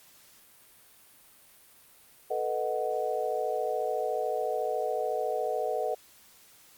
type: chord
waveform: sine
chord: B dominant seventh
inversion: third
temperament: equal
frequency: 440 / 493.9 / 622.3 / 740 Hz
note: A4 / B4 / D#5 / F#5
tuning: 0 / 0 / 0 / 0 cents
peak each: -33 dBFS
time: 2.3-5.95 s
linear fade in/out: 10 ms
effects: white hiss -57 dBFS RMS until 6.77 s + Opus 48 kbps